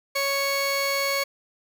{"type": "tone pair together", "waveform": "25% pulse", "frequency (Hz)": [554.4, 2218], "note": ["C#5", "C#7"], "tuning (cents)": [0, 0], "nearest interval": "2 octaves", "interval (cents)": 2400, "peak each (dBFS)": -22, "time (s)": [0.15, 1.24], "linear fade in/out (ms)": 10, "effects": []}